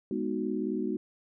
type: chord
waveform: sine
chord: G# minor seventh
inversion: none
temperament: equal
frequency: 207.7 / 246.9 / 311.1 / 370 Hz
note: G#3 / B3 / D#4 / F#4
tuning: 0 / 0 / 0 / 0 cents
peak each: -34 dBFS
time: 0.11-0.97 s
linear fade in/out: 2 ms
effects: none

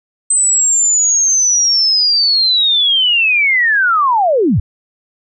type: linear sweep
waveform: sine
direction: down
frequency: 8200 to 66.8 Hz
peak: -9 dBFS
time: 0.3-4.6 s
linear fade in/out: 5 ms
effects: none

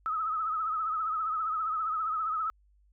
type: tone with vibrato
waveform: sine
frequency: 1281 Hz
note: E6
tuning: 50 cents flat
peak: -28 dBFS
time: 0.06-2.5 s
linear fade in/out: 0 ms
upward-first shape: triangle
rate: 15 Hz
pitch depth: 78 cents each way
effects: added 50 Hz sine -61 dBFS peak until 2.92 s

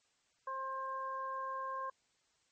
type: harmonic tone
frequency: 531 Hz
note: C5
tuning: 25 cents sharp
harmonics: 1 / 2 / 3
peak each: -46 / -38 / -50 dBFS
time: 0.47-1.9 s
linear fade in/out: 5 ms
effects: white hiss -75 dBFS RMS until 2.51 s + MP3 32 kbps

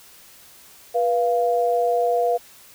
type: tone pair together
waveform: sine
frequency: 485.8 / 693.2 Hz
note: B4 / F5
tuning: -29 / -13 cents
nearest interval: tritone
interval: 616 cents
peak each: -20 dBFS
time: 0.94-2.38 s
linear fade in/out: 20 ms
effects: white hiss -48 dBFS RMS until 2.74 s

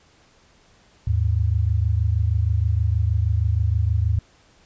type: tone pair together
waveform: sine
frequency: 78.7 / 105.05 Hz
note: D#2 / G#2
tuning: +20 / +20 cents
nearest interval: perfect fourth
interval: 500 cents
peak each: -20 dBFS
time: 1.07-4.19 s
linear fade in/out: 5 ms
effects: pink hiss -56 dBFS RMS until 4.65 s + resampled to 16000 Hz

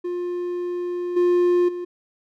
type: tone with level steps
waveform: triangle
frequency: 353.7 Hz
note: F4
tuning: 22 cents sharp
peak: -22 / -13 / -25 dBFS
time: 0.04-1.85 s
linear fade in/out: 10 ms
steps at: 1.16 / 1.68 s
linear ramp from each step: 10 ms
effects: none

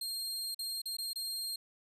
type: tone with dropouts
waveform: sawtooth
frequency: 4206 Hz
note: C8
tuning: 8 cents sharp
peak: -33 dBFS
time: 0.01-1.56 s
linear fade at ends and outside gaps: 5 ms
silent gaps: 0.546-0.59 / 0.818-0.856 / 0.969-0.984 / 1.133-1.157 s
effects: resampled to 32000 Hz

